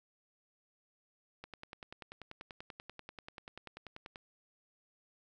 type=click train; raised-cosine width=0.3 ms; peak=-30 dBFS; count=29; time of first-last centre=1.44-4.158 s; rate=10.3 Hz; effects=none